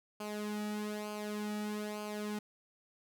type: tone with flanger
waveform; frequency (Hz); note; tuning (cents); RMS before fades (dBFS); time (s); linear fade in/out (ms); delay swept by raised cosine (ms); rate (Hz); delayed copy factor
sawtooth; 210; G#3; +19; -39; 0.2-2.39; 5; 0.53 to 1.93; 1.1; -0.7
effects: none